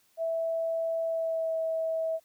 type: tone with pitch glide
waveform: sine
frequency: 657 to 648 Hz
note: E5 to E5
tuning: -6 to -30 cents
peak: -27 dBFS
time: 0.17-2.2 s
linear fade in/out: 50 ms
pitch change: -24 cents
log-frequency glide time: 1.05-1.56 s
effects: white hiss -67 dBFS RMS until 2.24 s